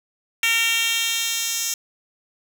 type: tone with high-pass filter sweep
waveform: 10% pulse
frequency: 458.5 Hz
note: A#4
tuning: 29 cents flat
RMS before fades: -22 dBFS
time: 0.43-1.74 s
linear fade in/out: 2 ms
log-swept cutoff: 2500 to 5200 Hz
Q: 2.1
effects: none